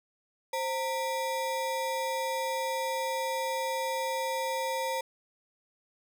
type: ring-modulated tone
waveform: square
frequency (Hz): 723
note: F#5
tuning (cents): -40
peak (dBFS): -27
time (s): 0.53-5.01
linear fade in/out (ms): 5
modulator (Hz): 197
effects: none